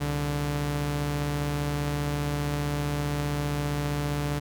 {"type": "tone pair together", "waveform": "sawtooth", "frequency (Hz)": [65.17, 145.5], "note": ["C2", "D3"], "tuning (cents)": [-6, -16], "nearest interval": "octave + major second", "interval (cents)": 1390, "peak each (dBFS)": [-30, -23], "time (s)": [0, 4.4], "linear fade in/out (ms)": 20, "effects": []}